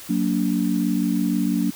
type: chord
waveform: sine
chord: Gb augmented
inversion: none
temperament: just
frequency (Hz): 185 / 231.2 / 289.1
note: Gb3 / Bb3 / D4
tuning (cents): 0 / -14 / -27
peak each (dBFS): -23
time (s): 0.09-1.71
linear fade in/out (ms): 10
effects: white hiss -40 dBFS RMS until 1.75 s